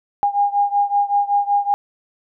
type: beating tone pair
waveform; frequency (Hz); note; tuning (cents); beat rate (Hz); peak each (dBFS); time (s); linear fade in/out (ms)
sine; 810 / 815.3; G#5 / G#5; -43 / -32; 5.3; -17 / -19; 0.23-1.74; 0
effects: none